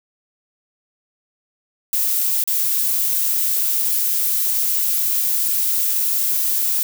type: noise with dropouts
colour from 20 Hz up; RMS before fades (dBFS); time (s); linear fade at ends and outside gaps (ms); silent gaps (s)
violet; -19; 1.93-6.83; 1; 2.438-2.475
effects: none